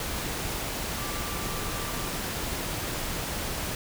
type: tone in noise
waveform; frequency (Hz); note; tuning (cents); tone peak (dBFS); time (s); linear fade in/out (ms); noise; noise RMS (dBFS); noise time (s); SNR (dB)
sine; 1174.7; D6; 0; -41; 0.98-2.09; 2; pink; -32; 0-3.75; -12
effects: none